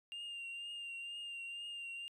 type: tone with vibrato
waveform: sine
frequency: 2794 Hz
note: F7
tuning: in tune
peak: -40 dBFS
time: 0.12-2.08 s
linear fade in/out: 0 ms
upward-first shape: triangle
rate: 2.1 Hz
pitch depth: 33 cents each way
effects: tanh soft clip ceiling -42 dBFS